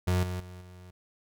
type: tone with level steps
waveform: 35% pulse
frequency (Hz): 90.6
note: F#2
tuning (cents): -36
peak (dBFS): -22 / -30 / -41 / -45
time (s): 0.07-0.91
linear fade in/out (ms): 10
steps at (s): 0.23 / 0.4 / 0.61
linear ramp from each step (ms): 2
effects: none